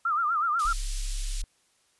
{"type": "tone with vibrato", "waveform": "sine", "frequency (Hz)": 1285, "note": "E6", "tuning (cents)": -45, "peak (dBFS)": -23, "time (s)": [0.05, 0.73], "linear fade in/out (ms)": 5, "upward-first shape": "sine", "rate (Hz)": 8.1, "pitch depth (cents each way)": 140}
{"type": "band-pass noise", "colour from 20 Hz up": "white", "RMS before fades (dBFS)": -40, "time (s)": [0.59, 1.42], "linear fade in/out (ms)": 5, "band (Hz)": [3300, 10000], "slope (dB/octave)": 12}
{"type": "tone", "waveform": "sine", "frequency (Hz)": 34.22, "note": "C#1", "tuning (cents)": -22, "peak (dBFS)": -28, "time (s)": [0.65, 1.44], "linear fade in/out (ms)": 0}
{"effects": ["white hiss -67 dBFS RMS until 1.99 s", "resampled to 24000 Hz"]}